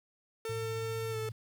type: tone with pitch glide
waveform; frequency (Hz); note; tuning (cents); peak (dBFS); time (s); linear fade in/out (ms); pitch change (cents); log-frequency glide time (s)
45% pulse; 449.4 to 438.4; A4 to A4; +37 to -6; -35; 0.45-1.29; 2; -43; 1.1-1.17
type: tone with tremolo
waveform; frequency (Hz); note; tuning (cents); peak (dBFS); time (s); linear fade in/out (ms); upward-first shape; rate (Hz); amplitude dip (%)
sine; 112.6; A2; +40; -37; 0.49-1.32; 5; square; 15; 25
effects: 10-bit